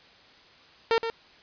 sawtooth tone with echo, 456.3 Hz, A#4, 37 cents flat, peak -16 dBFS, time 0.91-0.98 s, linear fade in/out 0 ms, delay 120 ms, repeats 1, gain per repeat -8 dB, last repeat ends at 1.1 s, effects white hiss -54 dBFS RMS until 1.42 s + resampled to 11025 Hz

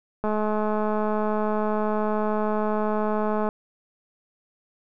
click train, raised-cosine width 1 ms, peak -13 dBFS, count 693, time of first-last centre 0.24-3.489 s, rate 213 Hz, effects none

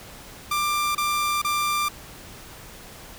sawtooth tone bursts, 1186 Hz, D6, 17 cents sharp, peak -18 dBFS, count 3, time 0.51-1.886 s, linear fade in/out 5 ms, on 440 ms, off 28 ms, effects pink hiss -43 dBFS RMS until 3.18 s

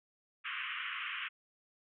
white band-pass noise, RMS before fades -40 dBFS, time 0.44-1.29 s, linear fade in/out 20 ms, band 1100 to 3100 Hz, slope 96 dB/octave, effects none

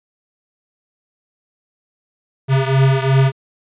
square beating tone pair, 133.3 / 136.1 Hz, C3 / C#3, +33 / -31 cents, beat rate 2.8 Hz, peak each -14 / -17 dBFS, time 2.48-3.32 s, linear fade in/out 50 ms, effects resampled to 8000 Hz

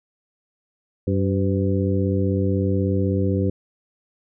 harmonic tone with a mistuned harmonic, 96.1 Hz, G2, 34 cents flat, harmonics 1 / 2 / 3 / 4 / 5, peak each -21 / -24 / -26 / -27 / -28 dBFS, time 1.07-3.5 s, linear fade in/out 5 ms, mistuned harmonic 5, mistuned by +67 cents, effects none

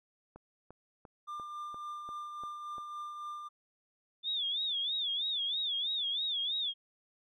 click train, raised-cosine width 1 ms, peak -36 dBFS, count 8, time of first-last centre 0.36-2.782 s, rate 2.89 Hz
triangle tone with tremolo, 1196 Hz, D6, 31 cents sharp, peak -36 dBFS, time 1.27-3.49 s, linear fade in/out 20 ms, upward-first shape triangle, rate 3.6 Hz, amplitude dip 40%
sine tone with vibrato, 3513 Hz, A7, 3 cents flat, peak -31 dBFS, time 4.23-6.74 s, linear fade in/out 50 ms, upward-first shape sine, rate 3.1 Hz, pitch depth 140 cents each way
effects none

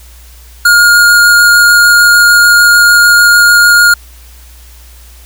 square tone with vibrato, 1423 Hz, F6, 32 cents sharp, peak -3 dBFS, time 0.65-3.94 s, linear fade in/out 5 ms, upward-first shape triangle, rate 6.7 Hz, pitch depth 9 cents each way, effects added 60 Hz sine -33 dBFS peak until 5.25 s + white hiss -40 dBFS RMS until 5.25 s

